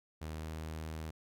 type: tone with pitch glide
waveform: sawtooth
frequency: 78.2 to 79.11 Hz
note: D#2 to D#2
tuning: +9 to +29 cents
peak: -36 dBFS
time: 0.21-1.11 s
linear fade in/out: 10 ms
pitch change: +20 cents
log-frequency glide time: 0.37-0.45 s
effects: none